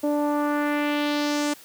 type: tone with low-pass filter sweep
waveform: sawtooth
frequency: 293.7 Hz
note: D4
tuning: in tune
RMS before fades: -24 dBFS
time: 0.03-1.54 s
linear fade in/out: 10 ms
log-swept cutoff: 600 to 8400 Hz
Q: 1.8
effects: white hiss -48 dBFS RMS until 1.64 s + high-pass 60 Hz 12 dB/octave